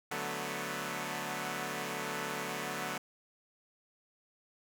5% pulse chord, B minor seventh, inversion first, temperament equal, 146.83 / 185 / 220 / 246.9 Hz, D3 / F#3 / A3 / B3, 0 / 0 / 0 / 0 cents, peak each -30 dBFS, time 0.11-2.98 s, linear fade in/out 5 ms, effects none

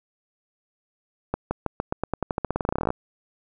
accelerating click train, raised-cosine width 1 ms, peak -10 dBFS, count 25, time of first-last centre 1.34-2.904 s, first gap 170 ms, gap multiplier 0.9, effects none

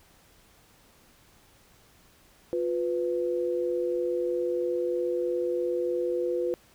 sine tone pair together, 354.1 / 497.2 Hz, F4 / B4, +24 / +12 cents, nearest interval tritone, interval 588 cents, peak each -28 dBFS, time 2.53-6.54 s, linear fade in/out 0 ms, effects pink hiss -59 dBFS RMS until 6.74 s

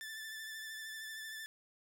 sawtooth tone with vibrato, 1760 Hz, A6, in tune, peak -40 dBFS, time 0.01-1.46 s, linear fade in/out 0 ms, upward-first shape sine, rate 13 Hz, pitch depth 27 cents each way, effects none

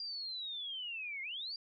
sine linear two-way sweep, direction down then up, 4808 to 2093 to 4808 Hz, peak -39 dBFS, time 0-1.56 s, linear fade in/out 2 ms, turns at 1.22 s, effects none

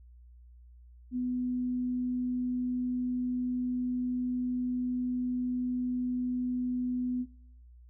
sine tone, 249.3 Hz, B3, 16 cents sharp, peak -29 dBFS, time 1.11-7.26 s, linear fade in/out 50 ms, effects noise-tail reverb RT60 0.7 s tail -18 dB re dry + added 60 Hz sine -51 dBFS peak until 7.89 s

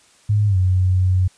sine tone with pitch glide, 104.3 to 92.39 Hz, G#2 to F#2, +8 to -2 cents, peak -13 dBFS, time 0.29-1.28 s, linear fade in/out 10 ms, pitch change -210 cents, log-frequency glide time 0.47-0.57 s, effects white hiss -53 dBFS RMS until 1.37 s + resampled to 22050 Hz

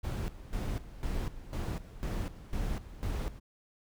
brown noise with tremolo, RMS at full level -33 dBFS, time 0.03-3.4 s, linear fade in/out 20 ms, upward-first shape square, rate 2 Hz, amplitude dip 80%, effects none

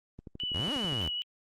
click train, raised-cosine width 3 ms, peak -30 dBFS, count 10, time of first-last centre 0.19-0.928 s, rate 12.2 Hz
sine tone with vibrato, 2947 Hz, F#7, 8 cents flat, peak -31 dBFS, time 0.4-1.22 s, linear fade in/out 0 ms, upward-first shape triangle, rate 5.1 Hz, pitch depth 26 cents each way
sawtooth exponential two-way sweep, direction up then down, 69.3 to 311.1 to 69.3 Hz, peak -29 dBFS, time 0.54-1.09 s, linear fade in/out 10 ms, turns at 0.73 s
effects Opus 24 kbps

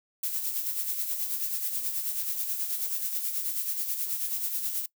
violet noise with tremolo, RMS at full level -29 dBFS, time 0.23-4.86 s, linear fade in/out 5 ms, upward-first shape sine, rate 9.3 Hz, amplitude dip 50%, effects noise-tail reverb RT60 0.1 s tail -21 dB re dry

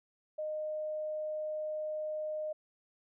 sine tone, 615 Hz, D#5, 20 cents flat, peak -34 dBFS, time 0.38-2.53 s, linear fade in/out 10 ms, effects none

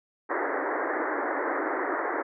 pink band-pass noise, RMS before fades -29 dBFS, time 0.29-2.23 s, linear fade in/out 20 ms, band 280 to 2000 Hz, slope 96 dB/octave, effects none

